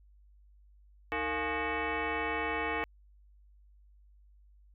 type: tone with frequency modulation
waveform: sine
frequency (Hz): 698.5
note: F5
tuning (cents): 0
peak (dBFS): -30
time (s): 1.12-2.84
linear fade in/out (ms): 0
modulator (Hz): 385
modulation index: 4.7
effects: added 50 Hz sine -57 dBFS peak until 4.74 s